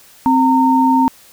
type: tone pair together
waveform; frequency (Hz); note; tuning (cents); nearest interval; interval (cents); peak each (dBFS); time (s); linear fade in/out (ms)
sine; 261.6 / 916.8; C4 / A#5; 0 / -29; octave + minor seventh; 2171; -12; 0.26-1.08; 0
effects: white hiss -45 dBFS RMS until 1.32 s